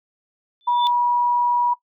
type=tone with exponential growth; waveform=sine; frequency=3520 Hz; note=A7; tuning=in tune; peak=-18 dBFS; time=0.61-0.87 s; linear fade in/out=0 ms; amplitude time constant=55 ms
type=tone; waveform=sine; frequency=967 Hz; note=B5; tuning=37 cents flat; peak=-16 dBFS; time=0.67-1.74 s; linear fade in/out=10 ms
effects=noise-tail reverb RT60 0.1 s tail -18 dB re dry